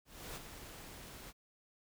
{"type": "noise with ADSR envelope", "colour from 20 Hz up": "pink", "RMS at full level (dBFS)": -44, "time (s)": [0.05, 1.33], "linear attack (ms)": 310, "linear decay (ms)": 25, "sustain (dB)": -7, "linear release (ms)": 39, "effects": []}